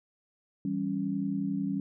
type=chord; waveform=sine; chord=C# diminished; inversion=first; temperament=equal; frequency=164.81 / 196 / 277.2 Hz; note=E3 / G3 / C#4; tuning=0 / 0 / 0 cents; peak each=-37 / -31 / -32 dBFS; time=0.65-1.8 s; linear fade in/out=2 ms; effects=none